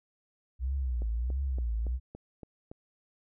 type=tone with vibrato; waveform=sine; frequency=61.5 Hz; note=B1; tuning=7 cents flat; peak=-28 dBFS; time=0.59-2 s; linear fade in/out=50 ms; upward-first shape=triangle; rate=1.5 Hz; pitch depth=210 cents each way
type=click train; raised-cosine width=2 ms; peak=-30 dBFS; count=7; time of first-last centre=1.02-2.715 s; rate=3.54 Hz
effects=none